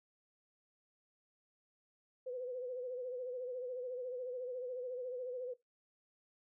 sine tone with vibrato, 501 Hz, B4, 25 cents sharp, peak -39 dBFS, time 2.26-5.54 s, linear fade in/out 10 ms, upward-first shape sine, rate 14 Hz, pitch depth 56 cents each way, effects noise-tail reverb RT60 0.2 s tail -19 dB re dry

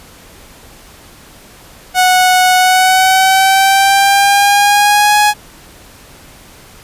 sawtooth tone with pitch glide, 736 to 835.7 Hz, F#5 to G#5, -9 to +11 cents, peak -3 dBFS, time 1.94-5.34 s, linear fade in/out 50 ms, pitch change +220 cents, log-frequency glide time 2.57-5.15 s, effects pink hiss -39 dBFS RMS until 6.83 s + resampled to 32000 Hz

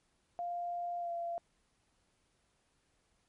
sine tone with pitch glide, 698.5 to 684.9 Hz, F5 to F5, 0 to -34 cents, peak -35 dBFS, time 0.39-1.38 s, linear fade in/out 0 ms, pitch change -34 cents, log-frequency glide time 0.99-1.11 s, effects pink hiss -75 dBFS RMS until 3.28 s + MP3 48 kbps

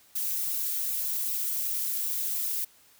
violet noise with flanger, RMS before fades -30 dBFS, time 0.15-2.65 s, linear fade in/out 10 ms, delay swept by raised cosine 0.75 to 5.65 ms, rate 2.6 Hz, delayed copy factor +0.6, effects white hiss -59 dBFS RMS until 2.99 s

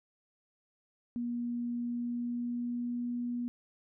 sine tone with pitch glide, 239.4 to 241.8 Hz, A#3 to B3, +46 to -36 cents, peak -32 dBFS, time 1.16-3.48 s, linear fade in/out 0 ms, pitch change +18 cents, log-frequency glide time 1.79-3.1 s, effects none

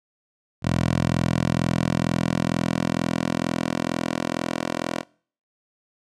10% pulse tone with high-pass filter sweep, 42.17 Hz, E1, 40 cents sharp, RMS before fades -24 dBFS, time 0.62-5.04 s, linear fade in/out 50 ms, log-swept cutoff 110 to 360 Hz, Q 1.2, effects noise-tail reverb RT60 0.5 s tail -25 dB re dry + low-pass 8000 Hz 12 dB/octave

